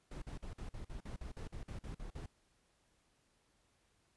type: noise bursts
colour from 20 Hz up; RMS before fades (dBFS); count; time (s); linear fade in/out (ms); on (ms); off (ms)
brown; -45; 14; 0.11-2.261; 5; 110; 47
effects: pink hiss -75 dBFS RMS until 4.16 s + resampled to 24000 Hz